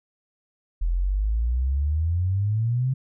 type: exponential sweep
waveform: sine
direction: up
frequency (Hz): 40.62 to 134.4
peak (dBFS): -20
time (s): 0.81-2.94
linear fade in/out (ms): 10
effects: none